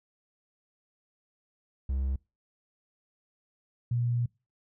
triangle / sine tone pair in turn, 66.7 / 120.02 Hz, C2 / B2, +34 / -49 cents, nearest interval minor seventh, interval 1017 cents, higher second, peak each -25 dBFS, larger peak neither, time 1.89-2.16 / 3.91-4.26 s, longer second, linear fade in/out 5 ms, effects noise-tail reverb RT60 0.3 s tail -26 dB re dry

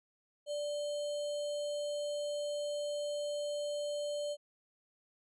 sine tone with sample-and-hold, 586 Hz, D5, 4 cents flat, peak -34 dBFS, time 0.46-4.37 s, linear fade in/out 50 ms, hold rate 3675 Hz, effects resampled to 24000 Hz

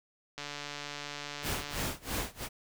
click train, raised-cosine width 0.2 ms, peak -22 dBFS, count 208, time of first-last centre 0.38-1.808 s, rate 145 Hz
pink noise with tremolo, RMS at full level -33 dBFS, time 1.42-2.49 s, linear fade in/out 50 ms, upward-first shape sine, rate 3 Hz, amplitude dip 95%
effects none

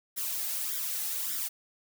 blue noise with flanger, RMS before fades -33 dBFS, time 0.16-1.49 s, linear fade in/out 20 ms, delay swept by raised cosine 0.55 to 2.45 ms, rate 1.7 Hz, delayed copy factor +0.65, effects none

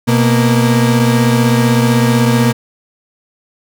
35% pulse tone pair together, 124.48 / 233.1 Hz, B2 / A#3, +14 / 0 cents, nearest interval major seventh, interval 1086 cents, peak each -10 dBFS, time 0.07-2.53 s, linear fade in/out 20 ms, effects none

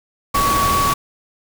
sine tone in noise, 1128 Hz, C#6, 30 cents sharp, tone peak -15 dBFS, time 0.34-0.94 s, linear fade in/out 10 ms, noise pink, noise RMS -21 dBFS, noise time 0.34-0.94 s, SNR +3 dB, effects none

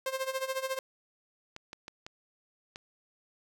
sawtooth tone with tremolo, 528 Hz, C5, 16 cents sharp, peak -25 dBFS, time 0.06-0.79 s, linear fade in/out 2 ms, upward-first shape sine, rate 14 Hz, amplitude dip 80%
clicks, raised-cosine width 0.2 ms, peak -25 dBFS, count 5, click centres 1.564 / 1.731 / 1.881 / 2.065 / 2.759 s
effects none

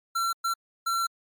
square tone bursts at uneven times, 1356 Hz, E6, 49 cents sharp, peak -25 dBFS, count 3, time 0.15-0.33 / 0.44-0.54 / 0.86-1.07 s, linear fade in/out 10 ms, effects MP3 96 kbps

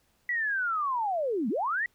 sine linear two-way sweep, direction down then up, 1973 to 196 to 1973 Hz, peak -26 dBFS, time 0.29-1.86 s, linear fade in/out 2 ms, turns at 1.49 s, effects pink hiss -69 dBFS RMS until 1.94 s

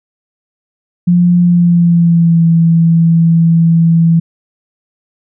sine tone with pitch glide, 175.7 to 165.84 Hz, F3 to E3, +11 to +11 cents, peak -5 dBFS, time 1.07-4.2 s, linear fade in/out 10 ms, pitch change -100 cents, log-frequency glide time 1.4-2.45 s, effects none

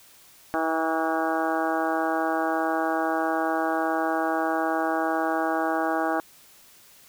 harmonic tone with a mistuned harmonic, 161.6 Hz, E3, 34 cents flat, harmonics 2 / 3 / 4 / 5 / 6 / 7 / 8 / 9 / 10, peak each -28 / -34 / -29 / -28 / -38 / -32 / -37 / -33 / -37 dBFS, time 0.54-6.2 s, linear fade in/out 0 ms, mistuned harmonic 6, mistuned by -43 cents, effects white hiss -53 dBFS RMS until 7.08 s

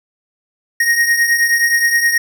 square beating tone pair, 1867 / 1876.5 Hz, A#6 / A#6, +2 / +11 cents, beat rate 9.5 Hz, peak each -13 / -19 dBFS, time 0.8-2.18 s, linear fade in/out 5 ms, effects none

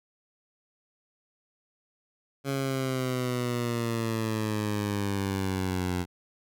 15% pulse exponential sweep, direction down, 138.59 to 88.8 Hz, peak -21 dBFS, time 2.44-6.06 s, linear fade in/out 50 ms, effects none

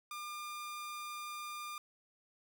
sawtooth tone, 1202 Hz, D6, 40 cents sharp, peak -38 dBFS, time 0.11-1.78 s, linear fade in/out 2 ms, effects none

